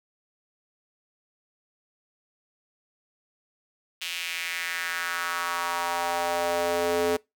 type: tone with high-pass filter sweep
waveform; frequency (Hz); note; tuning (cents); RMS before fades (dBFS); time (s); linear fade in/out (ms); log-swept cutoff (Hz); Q
square; 86.3; F2; -20; -28; 4.01-7.17; 10; 2900 to 400; 2.6
effects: noise-tail reverb RT60 0.2 s tail -23 dB re dry